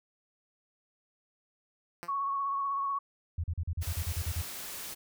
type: tone with exponential decay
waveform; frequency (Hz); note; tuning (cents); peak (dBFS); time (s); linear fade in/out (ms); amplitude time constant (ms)
5% pulse; 172.8; F3; -18; -27; 2.03-2.15; 0; 26
type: tone with vibrato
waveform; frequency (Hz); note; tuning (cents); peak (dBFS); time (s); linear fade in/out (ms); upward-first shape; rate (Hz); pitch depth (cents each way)
sine; 1108.7; C#6; 0; -29; 2.08-2.99; 10; sine; 16; 24
type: tone bursts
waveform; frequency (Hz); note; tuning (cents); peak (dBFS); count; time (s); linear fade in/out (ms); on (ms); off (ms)
sine; 84.2; E2; +37; -29; 11; 3.38-4.418; 5; 58; 40
type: noise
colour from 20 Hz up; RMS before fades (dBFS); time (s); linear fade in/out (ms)
white; -41; 3.81-4.95; 20
effects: none

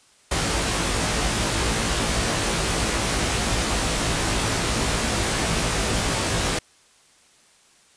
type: noise with comb filter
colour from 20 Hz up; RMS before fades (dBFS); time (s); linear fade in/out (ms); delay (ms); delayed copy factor
pink; -23; 0.31-6.59; 5; 18; +0.85
effects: white hiss -56 dBFS RMS until 7.96 s + resampled to 22050 Hz

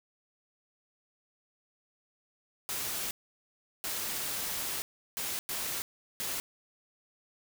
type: noise bursts at uneven times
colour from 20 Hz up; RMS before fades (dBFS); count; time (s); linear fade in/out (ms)
white; -35; 5; 2.69-3.11 / 3.84-4.82 / 5.17-5.39 / 5.49-5.82 / 6.2-6.4; 0
effects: none

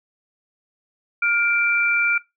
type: tone pair together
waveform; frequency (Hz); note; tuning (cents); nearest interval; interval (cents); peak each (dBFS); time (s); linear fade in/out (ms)
sine; 1412.1 / 2349; F6 / D7; +19 / 0; major sixth; 881; -20 / -20; 1.22-2.18; 5
effects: noise-tail reverb RT60 0.2 s tail -19 dB re dry

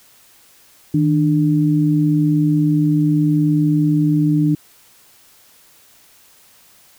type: tone pair together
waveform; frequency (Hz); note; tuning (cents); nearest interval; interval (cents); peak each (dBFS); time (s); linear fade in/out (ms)
sine; 156.5 / 297.3; D#3 / D4; +10 / +21; major seventh; 1111; -15; 0.94-4.55; 5
effects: white hiss -50 dBFS RMS until 6.98 s

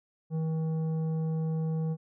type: tone with tanh clipping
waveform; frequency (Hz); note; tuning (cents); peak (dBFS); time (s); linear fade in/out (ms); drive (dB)
sine; 159.9; D#3; +48; -29; 0.3-1.97; 50; 9
effects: none

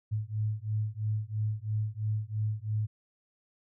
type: beating tone pair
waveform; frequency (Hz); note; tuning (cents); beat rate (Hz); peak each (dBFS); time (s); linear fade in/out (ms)
sine; 105.9 / 108.9; G#2 / A2; +34 / -17; 3; -32 / -32; 0.11-2.87; 20
effects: none

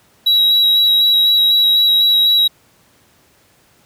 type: tone with vibrato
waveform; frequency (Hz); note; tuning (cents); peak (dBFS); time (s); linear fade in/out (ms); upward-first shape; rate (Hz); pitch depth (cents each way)
triangle; 3870; B7; -36; -8; 0.26-2.48; 10; square; 4; 12
effects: pink hiss -53 dBFS RMS until 3.85 s + high-pass 80 Hz 12 dB/octave

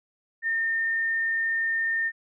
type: tone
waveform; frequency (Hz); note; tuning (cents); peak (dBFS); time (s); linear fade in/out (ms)
sine; 1817; A#6; -45; -23; 0.42-2.12; 50
effects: none

